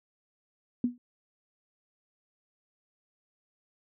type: tone with exponential decay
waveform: sine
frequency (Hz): 243.9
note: B3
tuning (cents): -21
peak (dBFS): -20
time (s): 0.84-0.98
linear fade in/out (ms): 2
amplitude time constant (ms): 30
effects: none